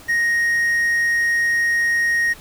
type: tone with quantisation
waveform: triangle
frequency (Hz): 1870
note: A#6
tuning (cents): +5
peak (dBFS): -14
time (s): 0.08-2.34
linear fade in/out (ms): 20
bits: 7
effects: pink hiss -43 dBFS RMS until 2.4 s